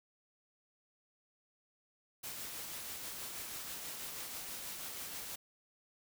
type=noise with tremolo; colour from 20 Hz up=white; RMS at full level=-43 dBFS; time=2.23-5.36 s; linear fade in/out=10 ms; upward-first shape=triangle; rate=6.2 Hz; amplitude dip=30%; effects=none